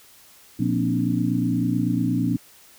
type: tone cluster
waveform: sine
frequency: 120.4 / 178.2 / 238.6 / 265.9 / 294.8 Hz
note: B2 / F3 / A#3 / C4 / D4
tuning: -44 / +35 / +41 / +28 / +7 cents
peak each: -26 dBFS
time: 0.59-2.37 s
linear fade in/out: 10 ms
effects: white hiss -51 dBFS RMS until 2.78 s